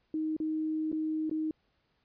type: tone with dropouts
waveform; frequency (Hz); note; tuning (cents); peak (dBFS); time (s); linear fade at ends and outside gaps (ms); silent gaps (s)
sine; 313; D#4; +10; -29; 0.14-1.51; 2; 0.366-0.401 / 0.917-0.927 / 1.296-1.312
effects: pink hiss -74 dBFS RMS until 2.04 s + resampled to 11025 Hz